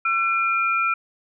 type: tone pair together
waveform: sine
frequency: 1349.8 / 2405 Hz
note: E6 / D7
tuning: +41 / +41 cents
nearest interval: minor seventh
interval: 1000 cents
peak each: -20 / -23 dBFS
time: 0.05-0.94 s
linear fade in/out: 5 ms
effects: none